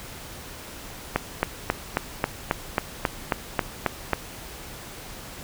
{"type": "click train", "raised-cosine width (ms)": 0.5, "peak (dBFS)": -5, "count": 12, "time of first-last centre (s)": [1.16, 4.133], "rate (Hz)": 3.7, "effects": ["pink hiss -40 dBFS RMS until 5.43 s"]}